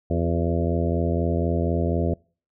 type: harmonic tone with a mistuned harmonic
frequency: 84.1 Hz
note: E2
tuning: 35 cents sharp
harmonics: 1 / 2 / 3 / 4 / 5 / 6 / 7 / 8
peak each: -24 / -27 / -29 / -30 / -31 / -32 / -32 / -33 dBFS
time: 0.1-2.14 s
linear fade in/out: 5 ms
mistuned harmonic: 4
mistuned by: +44 cents
effects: noise-tail reverb RT60 0.4 s tail -26 dB re dry